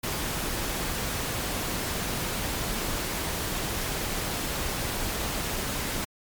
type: noise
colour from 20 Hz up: pink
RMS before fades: -30 dBFS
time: 0.03-6.05 s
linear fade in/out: 10 ms
effects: MP3 96 kbps